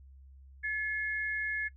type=tone pair together; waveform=sine; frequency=1716 / 2154 Hz; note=A6 / C7; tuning=-44 / +50 cents; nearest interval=major third; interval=394 cents; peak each=-31 / -36 dBFS; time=0.63-1.69 s; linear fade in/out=20 ms; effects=noise-tail reverb RT60 0.1 s tail -21 dB re dry + added 67 Hz sine -51 dBFS peak until 1.76 s